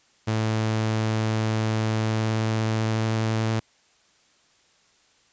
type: tone with pitch glide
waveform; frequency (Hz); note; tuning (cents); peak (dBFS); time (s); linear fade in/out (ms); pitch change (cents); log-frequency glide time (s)
sawtooth; 110 to 111.21; A2 to A2; 0 to +19; -18; 0.27-3.6; 10; +19; 1.98-3.31
effects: white hiss -61 dBFS RMS until 5.32 s + resampled to 16000 Hz